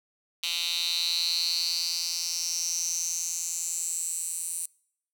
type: tone with high-pass filter sweep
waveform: 10% pulse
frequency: 170 Hz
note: F3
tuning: 46 cents flat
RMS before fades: -30 dBFS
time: 0.43-4.66 s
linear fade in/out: 5 ms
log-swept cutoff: 3400 to 9000 Hz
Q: 6.8
effects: noise-tail reverb RT60 0.7 s tail -26 dB re dry